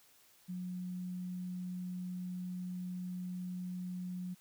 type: tone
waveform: sine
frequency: 181.1 Hz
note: F#3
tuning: 37 cents flat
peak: -38 dBFS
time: 0.48-4.35 s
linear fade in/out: 20 ms
effects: white hiss -65 dBFS RMS until 4.4 s